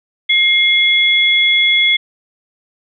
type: tone pair together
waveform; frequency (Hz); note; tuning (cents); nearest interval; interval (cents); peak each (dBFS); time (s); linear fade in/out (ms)
sine; 2129 / 3380; C7 / G#7; +30 / +30; minor sixth; 800; -12; 0.29-1.97; 10
effects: none